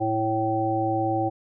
harmonic tone, 110.3 Hz, A2, 5 cents sharp, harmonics 1 / 3 / 5 / 7, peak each -30 / -26 / -30 / -25 dBFS, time 0-1.3 s, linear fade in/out 20 ms, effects none

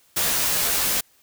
white noise with comb filter, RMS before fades -22 dBFS, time 0.16-1.01 s, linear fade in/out 10 ms, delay 14 ms, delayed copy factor -0.7, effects white hiss -59 dBFS RMS until 1.22 s

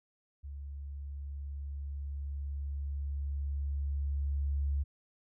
sine tone with level ramp, 70.5 Hz, C#2, 30 cents sharp, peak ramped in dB -40 to -28 dBFS, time 0.43-4.84 s, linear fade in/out 20 ms, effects none

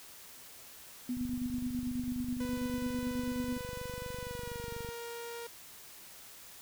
sine tone with tremolo, 247.6 Hz, B3, 5 cents sharp, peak -31 dBFS, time 1.09-3.58 s, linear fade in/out 2 ms, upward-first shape sine, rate 9.2 Hz, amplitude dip 50%
click train, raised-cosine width 5 ms, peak -32 dBFS, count 91, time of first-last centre 1.17-4.889 s, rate 24.2 Hz
sawtooth tone with pitch glide, 497.2 to 469.3 Hz, B4 to A#4, +12 to +12 cents, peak -37 dBFS, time 2.4-5.47 s, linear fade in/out 5 ms, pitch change -100 cents, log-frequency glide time 4.21-4.71 s
effects white hiss -52 dBFS RMS until 6.61 s

